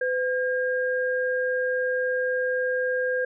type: tone pair together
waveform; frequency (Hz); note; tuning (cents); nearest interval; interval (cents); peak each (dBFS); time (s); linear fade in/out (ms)
sine; 506.3 / 1615; B4 / G#6; +43 / -49; octave + minor sixth; 2008; -24 / -27; 0.01-3.25; 5
effects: none